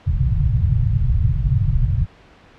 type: low-pass noise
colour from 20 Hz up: white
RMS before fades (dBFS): -17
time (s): 0.06-2.06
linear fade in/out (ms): 20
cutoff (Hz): 140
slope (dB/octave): 48
effects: pink hiss -48 dBFS RMS until 2.58 s + low-pass 3000 Hz 12 dB/octave